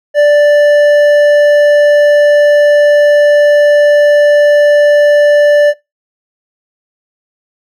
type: tone with hard clipping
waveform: triangle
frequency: 587 Hz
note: D5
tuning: 1 cent flat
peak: -5 dBFS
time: 0.14-5.74 s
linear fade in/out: 50 ms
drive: 10 dB
effects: noise-tail reverb RT60 0.2 s tail -20 dB re dry